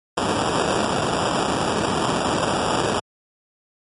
white noise with sample-and-hold, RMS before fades -21 dBFS, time 0.17-3 s, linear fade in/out 10 ms, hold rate 2100 Hz, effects high-pass 100 Hz 12 dB/octave + MP3 48 kbps

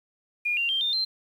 sine tone with pitch steps, 2428 / 2773 / 3167 / 3617 / 4131 Hz, D#7 / F7 / G7 / A7 / C8, -43 / -13 / +17 / +47 / -23 cents, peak -23 dBFS, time 0.45-1.05 s, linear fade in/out 10 ms, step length 120 ms, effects 9-bit

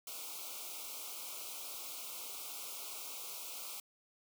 white band-stop noise, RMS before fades -45 dBFS, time 0.07-3.8 s, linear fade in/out 2 ms, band 1400 to 2200 Hz, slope 96 dB/octave, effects high-pass 400 Hz 12 dB/octave

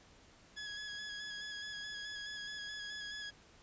20% pulse tone with vibrato, 1678 Hz, G#6, 17 cents sharp, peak -37 dBFS, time 0.56-3.31 s, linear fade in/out 20 ms, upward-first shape square, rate 4.7 Hz, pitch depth 18 cents each way, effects pink hiss -62 dBFS RMS until 3.62 s + resampled to 16000 Hz

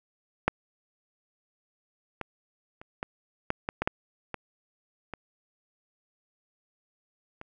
clicks, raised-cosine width 0.5 ms, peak -6 / -18 / -29 / -17 / -11 / -14 / -12 / -9 / -18 / -21 / -26 dBFS, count 11, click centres 0.48 / 2.213 / 2.815 / 3.029 / 3.504 / 3.689 / 3.82 / 3.875 / 4.343 / 5.137 / 7.414 s, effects none

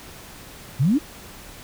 sine exponential sweep, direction up, 116.54 to 329.6 Hz, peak -15 dBFS, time 0.79-0.99 s, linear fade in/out 20 ms, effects pink hiss -42 dBFS RMS until 1.63 s

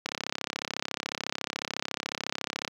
click train, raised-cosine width 0.2 ms, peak -12 dBFS, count 90, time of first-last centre 0.06-2.678 s, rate 34 Hz, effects high-pass 150 Hz 12 dB/octave + 9-bit

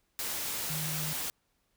sine tone in noise, 153.8 Hz, D#3, 20 cents flat, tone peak -36 dBFS, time 0.7-1.13 s, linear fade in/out 0 ms, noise white, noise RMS -35 dBFS, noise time 0.19-1.3 s, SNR -4 dB, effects pink hiss -75 dBFS RMS until 1.76 s

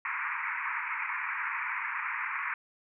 white band-pass noise, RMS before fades -34 dBFS, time 0.05-2.54 s, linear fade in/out 2 ms, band 910 to 2400 Hz, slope 96 dB/octave, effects none

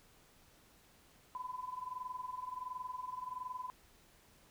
sine tone with amplitude modulation, 1007 Hz, B5, 33 cents sharp, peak -37 dBFS, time 1.35-3.7 s, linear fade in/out 0 ms, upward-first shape sine, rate 21.4 Hz, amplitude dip 80%, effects pink hiss -65 dBFS RMS until 4.5 s

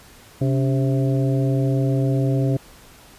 harmonic tone with a mistuned harmonic, 132.6 Hz, C3, 23 cents sharp, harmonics 1 / 2 / 3 / 4 / 5, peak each -18 / -24 / -28 / -30 / -32 dBFS, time 0.41-2.57 s, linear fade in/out 5 ms, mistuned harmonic 2, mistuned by +99 cents, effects pink hiss -47 dBFS RMS until 3.18 s + resampled to 32000 Hz

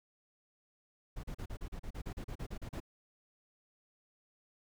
brown noise bursts, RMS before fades -41 dBFS, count 15, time 1.16-2.803 s, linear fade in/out 10 ms, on 75 ms, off 37 ms, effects none

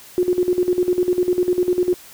sine tone with tremolo, 360 Hz, F#4, 47 cents flat, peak -13 dBFS, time 0.18-1.94 s, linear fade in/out 0 ms, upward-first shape square, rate 10 Hz, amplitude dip 75%, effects white hiss -43 dBFS RMS until 2.13 s

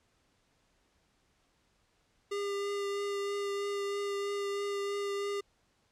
square tone with vibrato, 402.5 Hz, G4, 46 cents sharp, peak -33 dBFS, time 2.31-5.41 s, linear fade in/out 10 ms, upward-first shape triangle, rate 3.1 Hz, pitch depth 14 cents each way, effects pink hiss -72 dBFS RMS until 5.91 s + low-pass 8000 Hz 12 dB/octave

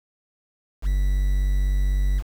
triangle tone with quantisation, 48 Hz, G1, 36 cents flat, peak -16 dBFS, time 0.82-2.23 s, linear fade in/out 50 ms, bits 7, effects none

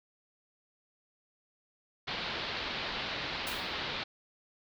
white low-pass noise, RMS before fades -37 dBFS, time 2.07-4.04 s, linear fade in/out 10 ms, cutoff 4400 Hz, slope 48 dB/octave
white noise with exponential decay, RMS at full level -39 dBFS, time 3.47-3.78 s, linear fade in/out 0 ms, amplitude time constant 67 ms
effects none

